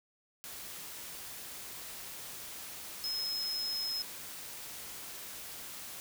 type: tone in noise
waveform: sine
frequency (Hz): 5150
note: E8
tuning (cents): -41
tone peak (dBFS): -33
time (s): 3.04-4.02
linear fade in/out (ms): 0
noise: white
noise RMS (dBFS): -45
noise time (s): 0.44-6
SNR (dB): +9
effects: none